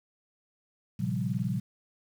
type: chord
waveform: sine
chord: G half-diminished seventh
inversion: first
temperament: equal with one note detuned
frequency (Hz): 116.54 / 135.35 / 174.61 / 196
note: Bb2 / Db3 / F3 / G3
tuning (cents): 0 / -41 / 0 / 0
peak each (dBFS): -33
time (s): 0.99-1.6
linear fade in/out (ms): 10
effects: 9-bit